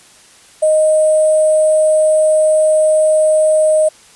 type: tone with sample-and-hold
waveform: sine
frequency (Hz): 622.3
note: D#5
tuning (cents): 0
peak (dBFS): -8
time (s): 0.62-3.89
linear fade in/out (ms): 10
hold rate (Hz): 8820
effects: white hiss -44 dBFS RMS until 4.15 s + resampled to 24000 Hz